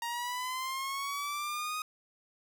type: linear sweep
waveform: sawtooth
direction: up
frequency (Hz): 932.3 to 1253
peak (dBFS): -30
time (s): 0.02-1.82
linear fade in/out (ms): 2
effects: none